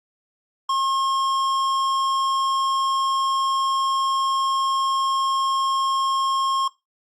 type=tone with hard clipping; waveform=sine; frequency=1075 Hz; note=C6; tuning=47 cents sharp; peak=-21 dBFS; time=0.69-6.68 s; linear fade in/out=5 ms; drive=12 dB; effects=noise-tail reverb RT60 0.2 s tail -18 dB re dry + Opus 48 kbps